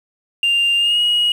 sine tone with pitch glide, 2794 to 2894 Hz, F7 to F#7, 0 to -39 cents, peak -11 dBFS, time 0.43-1.32 s, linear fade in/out 2 ms, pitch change +61 cents, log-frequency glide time 0.77-1.01 s, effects tanh soft clip ceiling -11 dBFS + 7-bit

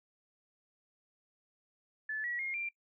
sine tone with pitch steps, 1736 / 1926.2 / 2137 / 2371 Hz, A6 / B6 / C7 / D7, -24 / -44 / +36 / +16 cents, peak -34 dBFS, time 2.09-2.69 s, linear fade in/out 5 ms, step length 150 ms, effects noise-tail reverb RT60 0.1 s tail -23 dB re dry

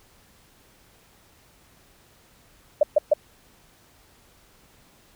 sine tone bursts, 598 Hz, D5, 31 cents sharp, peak -12 dBFS, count 3, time 2.81-3.136 s, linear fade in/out 5 ms, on 22 ms, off 130 ms, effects pink hiss -57 dBFS RMS until 5.15 s

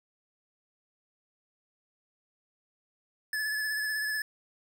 square tone with vibrato, 1724 Hz, A6, 36 cents flat, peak -30 dBFS, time 3.33-4.22 s, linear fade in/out 2 ms, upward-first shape sine, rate 16 Hz, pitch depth 26 cents each way, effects none

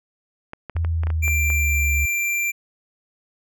clicks, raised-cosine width 0.5 ms, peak -18 dBFS, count 9, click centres 0.534 / 0.697 / 0.766 / 0.848 / 1.035 / 1.07 / 1.103 / 1.28 / 1.502 s
sine tone with pitch glide, 82.9 to 73.01 Hz, E2 to D2, +10 to -10 cents, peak -19 dBFS, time 0.75-2.06 s, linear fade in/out 10 ms, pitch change -220 cents, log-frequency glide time 0.87-1.86 s
square tone, 2362 Hz, D7, 9 cents sharp, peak -21 dBFS, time 1.22-2.52 s, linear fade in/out 20 ms
effects none

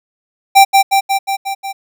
square tone with echo, 784 Hz, G5, in tune, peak -3 dBFS, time 0.55-0.65 s, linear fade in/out 20 ms, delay 180 ms, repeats 6, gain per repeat -3 dB, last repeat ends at 1.73 s, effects none

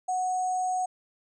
sine tone with sample-and-hold, 738 Hz, F#5, 5 cents flat, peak -25 dBFS, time 0.08-0.86 s, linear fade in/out 10 ms, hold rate 7350 Hz, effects resampled to 22050 Hz

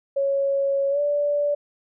sine tone with pitch glide, 553 to 581.5 Hz, C#5 to D5, -4 to -17 cents, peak -19 dBFS, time 0.16-1.55 s, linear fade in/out 10 ms, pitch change +87 cents, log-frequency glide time 0.9-1 s, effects none

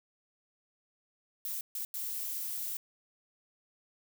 violet noise bursts at uneven times, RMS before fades -37 dBFS, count 3, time 1.45-1.61 / 1.75-1.85 / 1.94-2.77 s, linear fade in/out 2 ms, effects none

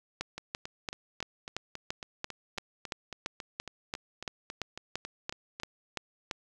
two click trains, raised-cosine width 0.2 ms, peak -22 / -16 dBFS, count 20 / 19, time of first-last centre 0.38-5.6 / 0.21-6.312 s, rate 3.64 / 2.95 Hz, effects none

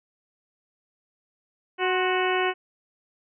harmonic tone with a mistuned harmonic, 370 Hz, F#4, in tune, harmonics 1 / 2 / 3 / 4 / 5 / 6 / 7 / 8, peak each -25 / -28 / -30 / -31 / -32 / -33 / -33 / -34 dBFS, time 1.78-2.54 s, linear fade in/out 50 ms, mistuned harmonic 3, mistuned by -59 cents, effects none

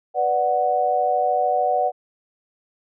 sine chord, B minor, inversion none, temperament equal, 493.9 / 587.3 / 740 Hz, B4 / D5 / F#5, 0 / 0 / 0 cents, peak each -25 / -23 / -19 dBFS, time 0.14-1.92 s, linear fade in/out 50 ms, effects none

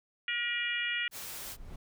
harmonic tone, 477.7 Hz, A#4, 42 cents sharp, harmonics 3 / 4 / 5 / 6 / 7, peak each -39 / -34 / -36 / -36 / -44 dBFS, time 0.28-1.08 s, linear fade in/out 2 ms
brown noise with exponential growth, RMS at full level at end -41 dBFS, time 1.07-1.76 s, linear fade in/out 5 ms, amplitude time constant 150 ms
white noise, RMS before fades -42 dBFS, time 1.11-1.57 s, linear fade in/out 50 ms
effects none

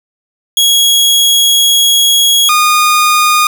sawtooth tone pair in turn, 3318 / 1225 Hz, G#7 / D#6, -2 / -27 cents, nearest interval octave + perfect fourth, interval 1725 cents, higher first, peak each -3 dBFS, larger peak neither, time 0.57-2.49 / 2.49-3.47 s, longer first, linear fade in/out 2 ms, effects none

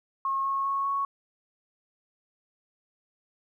sine tone with pitch steps, 1084 / 1092.2 / 1100.4 / 1108.7 Hz, C#6 / C#6 / C#6 / C#6, -39 / -26 / -13 / 0 cents, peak -25 dBFS, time 0.25-1.05 s, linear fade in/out 2 ms, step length 200 ms, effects 11-bit

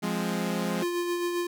sawtooth chord, F minor, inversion none, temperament equal, 174.61 / 207.7 / 261.6 Hz, F3 / Ab3 / C4, 0 / 0 / 0 cents, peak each -27 / -26 / -31 dBFS, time 0.02-0.84 s, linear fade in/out 20 ms
square tone with tremolo, 349.2 Hz, F4, in tune, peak -26 dBFS, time 0.82-1.47 s, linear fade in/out 5 ms, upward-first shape sine, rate 7.5 Hz, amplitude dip 35%
effects none

